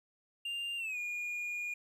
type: tone with pitch glide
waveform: triangle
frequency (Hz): 2795 to 2433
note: F7 to D#7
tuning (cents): +1 to -39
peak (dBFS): -34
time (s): 0.45-1.74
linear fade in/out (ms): 5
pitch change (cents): -240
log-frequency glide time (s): 0.77-0.98
effects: 12-bit